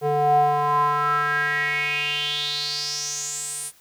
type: tone with band-pass filter sweep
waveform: square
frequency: 146.83 Hz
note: D3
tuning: in tune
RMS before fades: -23 dBFS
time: 0.01-3.72 s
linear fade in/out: 50 ms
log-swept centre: 560 to 9800 Hz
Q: 6.4
effects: white hiss -55 dBFS RMS until 3.8 s